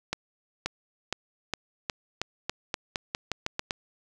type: accelerating click train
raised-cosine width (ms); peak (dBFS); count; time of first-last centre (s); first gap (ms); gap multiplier
0.2; -11; 14; 0.13-3.708; 530; 0.88
effects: none